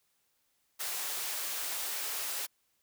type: high-pass noise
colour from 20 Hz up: white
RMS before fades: -36 dBFS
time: 0.79-2.47 s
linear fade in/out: 20 ms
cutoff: 490 Hz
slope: 12 dB/octave
effects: white hiss -75 dBFS RMS until 2.82 s

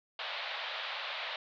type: band-pass noise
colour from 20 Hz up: white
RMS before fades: -39 dBFS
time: 0.19-1.36 s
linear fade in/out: 2 ms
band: 540 to 4000 Hz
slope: 48 dB/octave
effects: none

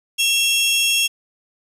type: tone pair together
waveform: sawtooth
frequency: 2713 / 3290 Hz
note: E7 / G#7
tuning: +49 / -17 cents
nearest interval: minor third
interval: 334 cents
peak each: -15 dBFS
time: 0.18-1.08 s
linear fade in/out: 20 ms
effects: resampled to 32000 Hz + 8-bit

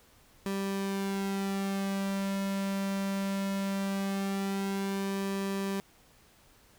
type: tone with flanger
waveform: sawtooth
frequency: 196 Hz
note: G3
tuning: in tune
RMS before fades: -32 dBFS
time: 0.46-5.8 s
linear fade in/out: 0 ms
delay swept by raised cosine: 1.4 to 2.7 ms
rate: 0.2 Hz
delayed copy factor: -0.6
effects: pink hiss -61 dBFS RMS until 6.78 s

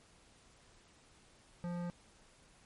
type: tone with hard clipping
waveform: sine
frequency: 174.61 Hz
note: F3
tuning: in tune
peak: -39 dBFS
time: 1.64-1.9 s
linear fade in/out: 0 ms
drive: 15 dB
effects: pink hiss -64 dBFS RMS until 2.65 s + MP3 48 kbps

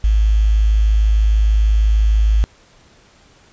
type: tone with quantisation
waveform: sine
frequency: 53.2 Hz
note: G#1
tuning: 42 cents sharp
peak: -10 dBFS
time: 0.04-2.44 s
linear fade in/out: 0 ms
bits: 6
effects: pink hiss -50 dBFS RMS until 3.52 s + resampled to 16000 Hz

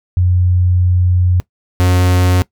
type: tone pair in turn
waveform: sine / 45% pulse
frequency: 90 / 90.57 Hz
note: F#2 / F#2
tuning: -47 / -36 cents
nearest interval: unison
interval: 11 cents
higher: second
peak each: -9 dBFS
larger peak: neither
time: 0.17-1.4 / 1.8-2.42 s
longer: first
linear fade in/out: 0 ms
effects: noise-tail reverb RT60 0.1 s tail -20 dB re dry

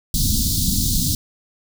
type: band-stop noise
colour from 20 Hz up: pink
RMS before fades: -19 dBFS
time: 0.14-1.15 s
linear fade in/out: 2 ms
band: 270 to 3800 Hz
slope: 48 dB/octave
effects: none

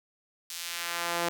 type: tone with high-pass filter sweep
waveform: sawtooth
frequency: 171.5 Hz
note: F3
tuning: 31 cents flat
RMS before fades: -33 dBFS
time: 0.5-1.29 s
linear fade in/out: 2 ms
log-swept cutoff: 4700 to 460 Hz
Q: 0.77
effects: none

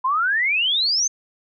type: exponential sweep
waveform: sine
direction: up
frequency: 1000 to 6420 Hz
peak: -17 dBFS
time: 0.04-1.08 s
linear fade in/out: 10 ms
effects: none

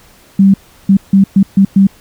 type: tone bursts at uneven times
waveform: sine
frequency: 195.2 Hz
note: G3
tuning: 7 cents flat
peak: -3 dBFS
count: 6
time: 0.39-0.54 / 0.89-0.97 / 1.13-1.24 / 1.36-1.43 / 1.57-1.65 / 1.76-1.87 s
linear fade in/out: 5 ms
effects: pink hiss -44 dBFS RMS until 2 s

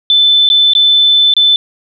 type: tone with dropouts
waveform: sine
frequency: 3520 Hz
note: A7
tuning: in tune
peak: -5 dBFS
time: 0.1-1.56 s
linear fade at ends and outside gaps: 1 ms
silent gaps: 0.49-0.5 / 0.735-0.751 / 1.338-1.366 s
effects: none

